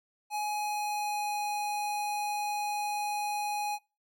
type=tone with pitch glide; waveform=square; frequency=839 to 830.8 Hz; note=G#5 to G#5; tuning=+17 to 0 cents; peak=-31 dBFS; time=0.3-3.79 s; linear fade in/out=50 ms; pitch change=-17 cents; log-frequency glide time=0.44-1.39 s; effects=noise-tail reverb RT60 0.3 s tail -25 dB re dry + AAC 64 kbps